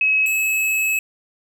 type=tone pair in turn; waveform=sine / square; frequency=2563 / 2584 Hz; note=E7 / E7; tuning=-49 / -35 cents; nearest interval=unison; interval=14 cents; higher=second; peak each=-14 / -18 dBFS; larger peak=first; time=0.01-0.26 / 0.26-0.99 s; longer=second; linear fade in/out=2 ms; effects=none